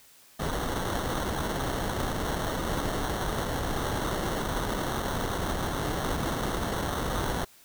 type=noise with sample-and-hold; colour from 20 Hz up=pink; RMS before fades=-30 dBFS; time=0.39-7.45 s; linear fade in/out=10 ms; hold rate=2450 Hz; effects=white hiss -56 dBFS RMS until 7.64 s